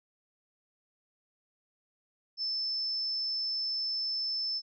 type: tone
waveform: sine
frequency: 5274 Hz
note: E8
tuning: in tune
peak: -30 dBFS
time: 2.37-4.62 s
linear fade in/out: 50 ms
effects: none